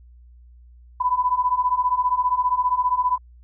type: beating tone pair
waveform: sine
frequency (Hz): 987.8 / 1002.8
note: B5 / B5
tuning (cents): 0 / +26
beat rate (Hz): 15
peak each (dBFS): -22 / -20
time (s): 1-3.18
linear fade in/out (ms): 10
effects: added 60 Hz sine -45 dBFS peak until 3.43 s